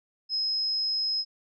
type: tone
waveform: sine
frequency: 5120 Hz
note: D#8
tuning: 49 cents sharp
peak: -25 dBFS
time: 0.29-1.25 s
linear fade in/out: 50 ms
effects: none